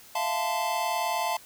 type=chord; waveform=square; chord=F major seventh; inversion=third; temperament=equal with one note detuned; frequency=659.3 / 698.5 / 880 / 1029.1 Hz; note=E5 / F5 / A5 / C6; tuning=0 / 0 / 0 / -29 cents; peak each=-36 / -32 / -30 / -34 dBFS; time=0.15-1.37 s; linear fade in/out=5 ms; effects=white hiss -51 dBFS RMS until 1.45 s